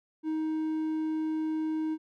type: tone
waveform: triangle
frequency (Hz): 314.1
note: D#4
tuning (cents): +16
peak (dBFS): -26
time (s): 0.23-1.98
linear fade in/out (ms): 50
effects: none